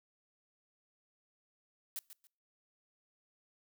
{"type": "noise with echo", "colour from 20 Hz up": "blue", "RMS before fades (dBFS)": -40, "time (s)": [1.96, 1.99], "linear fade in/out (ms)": 0, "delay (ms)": 140, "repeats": 2, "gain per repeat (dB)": -12, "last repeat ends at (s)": 2.27, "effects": ["noise-tail reverb RT60 0.5 s tail -26 dB re dry"]}